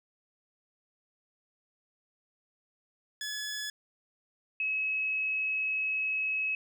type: tone pair in turn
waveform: 15% pulse / sine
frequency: 1705 / 2569 Hz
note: G#6 / E7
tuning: +45 / -45 cents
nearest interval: perfect fifth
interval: 710 cents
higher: second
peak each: -28 dBFS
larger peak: neither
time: 3.21-3.7 / 4.6-6.55 s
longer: second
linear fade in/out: 2 ms
effects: none